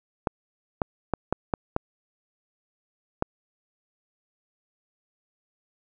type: clicks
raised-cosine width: 1 ms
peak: -9 dBFS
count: 7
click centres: 0.272 / 0.818 / 1.137 / 1.326 / 1.538 / 1.764 / 3.224 s
effects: none